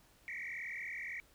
sine tone with frequency modulation, 2086 Hz, C7, 6 cents flat, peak -39 dBFS, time 0.28-1.2 s, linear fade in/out 0 ms, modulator 41.5 Hz, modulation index 5.5, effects tanh soft clip ceiling -35 dBFS + pink hiss -66 dBFS RMS until 1.34 s

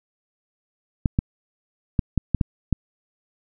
clicks, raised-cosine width 5 ms, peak -6 dBFS, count 7, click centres 1.058 / 1.189 / 1.992 / 2.177 / 2.347 / 2.412 / 2.727 s, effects none

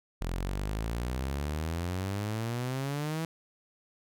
sawtooth exponential sweep, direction up, 41.57 to 164.81 Hz, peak -27 dBFS, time 0.21-3.25 s, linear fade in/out 0 ms, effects none

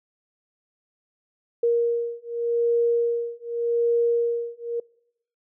sine beating tone pair, 469.6 / 470.45 Hz, A#4 / A#4, +13 / +16 cents, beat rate 0.85 Hz, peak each -23 dBFS, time 1.63-4.8 s, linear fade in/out 5 ms, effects noise-tail reverb RT60 0.8 s tail -26 dB re dry

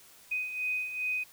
sine beating tone pair, 2500 / 2502.5 Hz, D#7 / D#7, +8 / +9 cents, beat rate 2.5 Hz, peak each -38 / -31 dBFS, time 0.31-1.24 s, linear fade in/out 10 ms, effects white hiss -56 dBFS RMS until 1.32 s

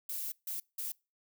violet noise bursts at uneven times, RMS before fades -38 dBFS, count 3, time 0.09-0.32 / 0.47-0.6 / 0.78-0.92 s, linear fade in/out 5 ms, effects noise-tail reverb RT60 0.3 s tail -26 dB re dry

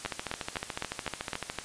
two click trains, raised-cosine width 0.3 ms, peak -15 / -16 dBFS, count 7 / 21, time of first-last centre 0.06-1.587 / 0.05-1.499 s, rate 3.93 / 13.8 Hz, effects white hiss -44 dBFS RMS until 1.64 s + resampled to 22050 Hz

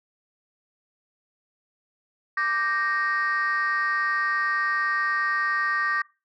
sine chord, G minor, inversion second, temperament equal, 1174.7 / 1568 / 1864.7 Hz, D6 / G6 / Bb6, 0 / 0 / 0 cents, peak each -25 / -27 / -24 dBFS, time 2.37-6.02 s, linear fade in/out 5 ms, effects noise-tail reverb RT60 0.3 s tail -23 dB re dry + tanh soft clip ceiling -17 dBFS

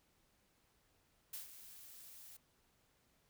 blue noise with ADSR envelope, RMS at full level -45 dBFS, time 1.33-2.37 s, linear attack 6 ms, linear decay 130 ms, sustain -11 dB, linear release 7 ms, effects pink hiss -75 dBFS RMS until 3.29 s

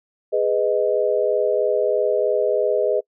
sine chord, G# minor, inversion none, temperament just, 415.3 / 498.4 / 623 Hz, G#4 / B4 / D#5, 0 / +16 / +2 cents, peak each -21 dBFS, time 0.32-3.01 s, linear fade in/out 20 ms, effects noise-tail reverb RT60 0.1 s tail -26 dB re dry

